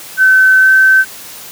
sine tone with pitch glide, 1528 to 1540.4 Hz, G6 to G6, -45 to -31 cents, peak -4 dBFS, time 0.17-1.05 s, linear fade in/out 50 ms, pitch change +14 cents, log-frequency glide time 0.6-0.69 s, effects white hiss -31 dBFS RMS until 1.51 s + high-pass 80 Hz 12 dB/octave

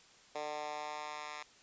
10% pulse tone with high-pass filter sweep, 150 Hz, D3, 37 cents sharp, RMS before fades -42 dBFS, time 0.35-1.43 s, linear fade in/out 5 ms, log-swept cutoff 570 to 1300 Hz, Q 1.7, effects white hiss -61 dBFS RMS until 1.62 s + resampled to 16000 Hz

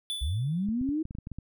square tone with exponential decay, 3475 Hz, A7, 22 cents flat, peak -29 dBFS, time 0.1-0.66 s, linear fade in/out 0 ms, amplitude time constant 120 ms
sine linear sweep, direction up, 56.9 to 325.1 Hz, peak -26 dBFS, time 0.21-1.03 s, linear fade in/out 10 ms
clicks, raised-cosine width 5 ms, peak -26 dBFS, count 10, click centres 0.688 / 0.813 / 0.89 / 1.054 / 1.109 / 1.151 / 1.186 / 1.271 / 1.317 / 1.386 s
effects none

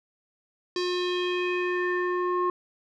square tone with low-pass filter sweep, 358.7 Hz, F4, 46 cents sharp, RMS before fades -27 dBFS, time 0.76-2.5 s, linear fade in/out 2 ms, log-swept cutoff 4800 to 1100 Hz, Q 3.6, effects none

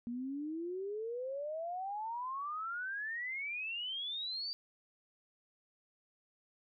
sine exponential sweep, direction up, 233.1 to 4699 Hz, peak -37 dBFS, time 0.07-4.53 s, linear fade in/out 0 ms, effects none

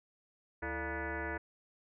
sine tone with frequency modulation, 700 Hz, F5, 4 cents sharp, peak -35 dBFS, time 0.62-1.38 s, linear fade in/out 10 ms, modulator 258 Hz, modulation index 4.8, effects none

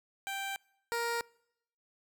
15% pulse tone pair in turn, 784 / 468.7 Hz, G5 / A#4, 0 / +9 cents, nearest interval major sixth, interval 891 cents, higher first, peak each -29 / -25 dBFS, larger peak second, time 0.27-0.56 / 0.92-1.21 s, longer neither, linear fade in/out 0 ms, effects noise-tail reverb RT60 0.8 s tail -26 dB re dry

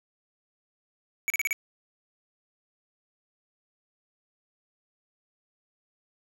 square tone bursts, 2272 Hz, C#7, 42 cents sharp, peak -25 dBFS, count 5, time 1.28-1.529 s, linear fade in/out 0 ms, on 21 ms, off 36 ms, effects none

